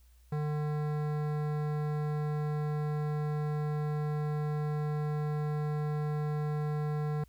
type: tone with hard clipping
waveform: sine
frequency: 150 Hz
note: D3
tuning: 37 cents sharp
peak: -32 dBFS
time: 0.32-7.24 s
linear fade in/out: 5 ms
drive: 16 dB
effects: added 60 Hz sine -57 dBFS peak until 7.28 s + white hiss -70 dBFS RMS until 7.28 s